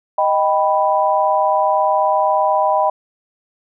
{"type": "chord", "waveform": "sine", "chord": "Eb augmented", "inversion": "none", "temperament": "equal", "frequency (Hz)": [622.3, 784, 987.8], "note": ["Eb5", "G5", "B5"], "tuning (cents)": [0, 0, 0], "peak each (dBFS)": -17, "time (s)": [0.18, 2.9], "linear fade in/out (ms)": 5, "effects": []}